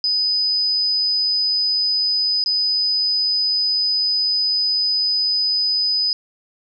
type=tone with dropouts; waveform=sine; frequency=4998 Hz; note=D#8; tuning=7 cents sharp; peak=-16 dBFS; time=0.04-6.13 s; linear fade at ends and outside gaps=1 ms; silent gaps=2.44-2.46 s; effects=none